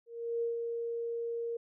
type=tone with ADSR envelope; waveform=sine; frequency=466.2 Hz; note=A#4; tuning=in tune; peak=-29 dBFS; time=0.06-1.57 s; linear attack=360 ms; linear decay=140 ms; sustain=-4 dB; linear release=6 ms; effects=none